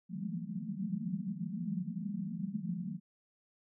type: band-pass noise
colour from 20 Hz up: white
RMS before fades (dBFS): -38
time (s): 0.09-3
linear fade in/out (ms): 50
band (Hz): 160 to 220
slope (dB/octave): 96
effects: none